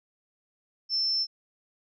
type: tone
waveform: sine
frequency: 5330 Hz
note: E8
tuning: 18 cents sharp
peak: -24 dBFS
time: 0.89-1.27 s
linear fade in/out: 50 ms
effects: none

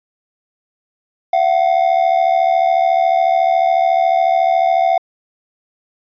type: ring-modulated tone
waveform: triangle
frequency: 716 Hz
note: F5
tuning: 43 cents sharp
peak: -6 dBFS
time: 1.33-4.98 s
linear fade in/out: 2 ms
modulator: 37 Hz
effects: resampled to 11025 Hz

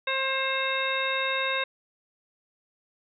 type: harmonic tone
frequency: 532 Hz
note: C5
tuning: 29 cents sharp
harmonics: 1 / 2 / 3 / 4 / 5 / 7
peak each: -32 / -32 / -32 / -32 / -32 / -32 dBFS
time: 0.07-1.64 s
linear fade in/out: 5 ms
effects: none

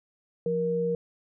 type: tone pair together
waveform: sine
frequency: 174.1 / 470.7 Hz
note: F3 / A#4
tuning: -5 / +17 cents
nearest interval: octave + perfect fourth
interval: 1722 cents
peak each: -31 / -25 dBFS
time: 0.46-0.95 s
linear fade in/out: 2 ms
effects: none

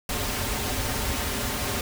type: noise with comb filter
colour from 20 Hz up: pink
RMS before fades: -28 dBFS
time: 0.09-1.81 s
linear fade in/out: 2 ms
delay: 6.1 ms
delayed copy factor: -0.65
effects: none

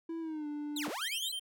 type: tone with pitch glide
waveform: triangle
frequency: 329.6 to 295.3 Hz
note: E4 to D4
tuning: 0 to +10 cents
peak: -34 dBFS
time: 0.09-0.89 s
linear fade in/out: 5 ms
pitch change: -190 cents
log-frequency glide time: 0.2-0.47 s
type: linear two-way sweep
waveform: sawtooth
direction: down then up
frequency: 4186 to 160 to 4186 Hz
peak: -33 dBFS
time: 0.76-1.32 s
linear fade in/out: 5 ms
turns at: 0.88 s
type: tone bursts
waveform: square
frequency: 3149 Hz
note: G7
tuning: 7 cents sharp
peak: -36 dBFS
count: 4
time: 1.01-1.396 s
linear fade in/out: 10 ms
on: 77 ms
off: 26 ms
effects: none

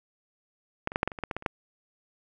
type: clicks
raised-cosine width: 0.5 ms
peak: -12 / -22 / -10 / -8 / -12 / -24 / -23 / -14 / -16 / -17 / -28 / -10 dBFS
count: 12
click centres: 0.874 / 0.919 / 0.959 / 1.031 / 1.076 / 1.118 / 1.188 / 1.237 / 1.312 / 1.366 / 1.424 / 1.462 s
effects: none

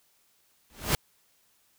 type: noise with exponential growth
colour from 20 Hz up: pink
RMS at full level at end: -21 dBFS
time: 0.7-0.95 s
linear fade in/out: 1 ms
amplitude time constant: 53 ms
effects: white hiss -67 dBFS RMS until 1.78 s

